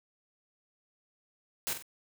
white noise with echo, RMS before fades -33 dBFS, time 1.67-1.73 s, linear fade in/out 0 ms, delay 47 ms, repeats 2, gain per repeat -8 dB, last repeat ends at 1.824 s, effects none

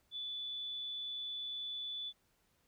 sine tone, 3471 Hz, A7, 24 cents flat, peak -39 dBFS, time 0.11-2.13 s, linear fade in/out 50 ms, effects pink hiss -75 dBFS RMS until 2.67 s

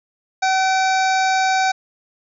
harmonic tone with a mistuned harmonic, 759 Hz, F#5, 44 cents sharp, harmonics 1 / 2 / 3 / 5 / 6 / 7 / 8 / 9, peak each -16 / -22 / -26 / -30 / -32 / -33 / -34 / -35 dBFS, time 0.42-1.72 s, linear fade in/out 10 ms, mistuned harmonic 3, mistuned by +38 cents, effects none

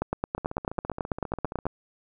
two click trains, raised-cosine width 1 ms, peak -12 / -20 dBFS, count 16 / 20, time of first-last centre 0.02-1.667 / 0.38-1.655 s, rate 9.11 / 14.9 Hz, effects none

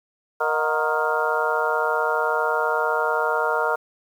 harmonic tone with a mistuned harmonic, 155.56 Hz, D#3, in tune, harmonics 3 / 4 / 5 / 6 / 7 / 8 / 9, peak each -26 / -27 / -29 / -26 / -31 / -30 / -25 dBFS, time 0.4-3.76 s, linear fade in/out 10 ms, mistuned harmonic 5, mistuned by -100 cents, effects 8-bit

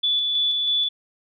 sine tone with tremolo, 3458 Hz, A7, 31 cents flat, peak -18 dBFS, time 0.03-0.89 s, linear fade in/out 10 ms, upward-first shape square, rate 3.1 Hz, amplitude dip 25%, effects none

